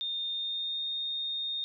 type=tone with pitch glide; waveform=sine; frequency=3643 to 3679 Hz; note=A#7 to A#7; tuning=-41 to -24 cents; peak=-31 dBFS; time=0.01-1.64 s; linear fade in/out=0 ms; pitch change=+17 cents; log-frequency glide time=0.31-0.88 s; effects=none